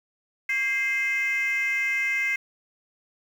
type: tone with frequency modulation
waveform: sine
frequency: 2093 Hz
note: C7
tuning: in tune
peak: -21 dBFS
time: 0.49-2.36 s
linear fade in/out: 5 ms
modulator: 479 Hz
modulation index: 0.66
effects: tanh soft clip ceiling -19 dBFS + 8-bit